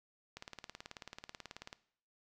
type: click train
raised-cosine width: 0.2 ms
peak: -28 dBFS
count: 26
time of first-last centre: 0.37-1.729 s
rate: 18.4 Hz
effects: noise-tail reverb RT60 0.6 s tail -18 dB re dry